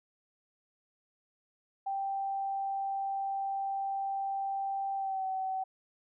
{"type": "tone with pitch glide", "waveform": "sine", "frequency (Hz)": [784, 760.8], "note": ["G5", "F#5"], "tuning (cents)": [0, 48], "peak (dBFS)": -31, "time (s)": [1.86, 5.64], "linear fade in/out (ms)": 10, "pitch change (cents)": -52, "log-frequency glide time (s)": [4.96, 5.25], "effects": []}